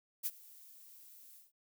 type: noise with ADSR envelope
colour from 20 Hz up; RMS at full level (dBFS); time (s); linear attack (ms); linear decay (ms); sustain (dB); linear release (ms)
violet; -34; 0.23-1.52; 30; 42; -23; 160
effects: none